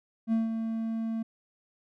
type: tone with ADSR envelope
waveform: triangle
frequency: 224.9 Hz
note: A3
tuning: 38 cents sharp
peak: -20 dBFS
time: 0.27-1.23 s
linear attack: 54 ms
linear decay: 160 ms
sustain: -7 dB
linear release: 9 ms
effects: none